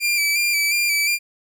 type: tone with vibrato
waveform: sawtooth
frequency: 2349 Hz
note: D7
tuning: in tune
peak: -14 dBFS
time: 0-1.19 s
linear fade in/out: 50 ms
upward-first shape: square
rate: 2.8 Hz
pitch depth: 32 cents each way
effects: none